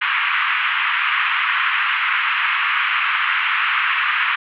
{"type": "band-pass noise", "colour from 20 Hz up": "pink", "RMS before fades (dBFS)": -19, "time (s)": [0.01, 4.36], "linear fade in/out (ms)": 10, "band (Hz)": [1100, 2900], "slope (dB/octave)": 48, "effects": []}